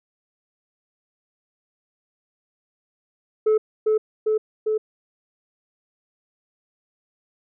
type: tone with echo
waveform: sine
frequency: 432.6 Hz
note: A4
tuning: 29 cents flat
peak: -12 dBFS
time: 3.46-3.58 s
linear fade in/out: 10 ms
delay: 400 ms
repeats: 3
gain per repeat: -2 dB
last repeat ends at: 4.78 s
effects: tanh soft clip ceiling -14 dBFS